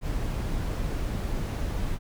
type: noise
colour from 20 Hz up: brown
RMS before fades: -29 dBFS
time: 0.01-1.99 s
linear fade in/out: 50 ms
effects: none